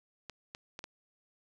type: clicks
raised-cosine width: 0.2 ms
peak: -25 dBFS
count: 4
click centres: 0.297 / 0.549 / 0.791 / 0.841 s
effects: none